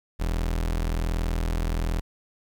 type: tone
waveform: 35% pulse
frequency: 41.2 Hz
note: E1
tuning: in tune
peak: -22 dBFS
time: 0.19-2.01 s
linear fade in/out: 20 ms
effects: 10-bit